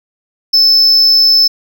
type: tone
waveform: triangle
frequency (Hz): 5260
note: E8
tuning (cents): -5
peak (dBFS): -4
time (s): 0.53-1.48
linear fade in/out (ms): 10
effects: none